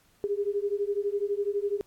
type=beating tone pair; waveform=sine; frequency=400 / 412 Hz; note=G4 / G#4; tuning=+35 / -14 cents; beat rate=12 Hz; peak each=-29 dBFS; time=0.24-1.81 s; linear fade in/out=0 ms; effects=pink hiss -64 dBFS RMS until 1.86 s + AAC 64 kbps